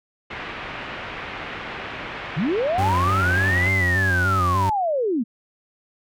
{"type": "low-pass noise", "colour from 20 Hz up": "white", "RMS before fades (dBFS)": -33, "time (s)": [0.3, 3.69], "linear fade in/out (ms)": 10, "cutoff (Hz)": 2600, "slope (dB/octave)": 24}
{"type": "linear two-way sweep", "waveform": "sine", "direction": "up then down", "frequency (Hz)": [123.47, 2109, 206.8], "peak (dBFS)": -19, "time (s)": [2.36, 5.24], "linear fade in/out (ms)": 20, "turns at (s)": 3.71}
{"type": "tone with vibrato", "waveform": "40% pulse", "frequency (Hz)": 92.5, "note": "F#2", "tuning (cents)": 0, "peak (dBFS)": -20, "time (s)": [2.78, 4.7], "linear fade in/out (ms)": 5, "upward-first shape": "square", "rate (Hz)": 3.4, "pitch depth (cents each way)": 56}
{"effects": []}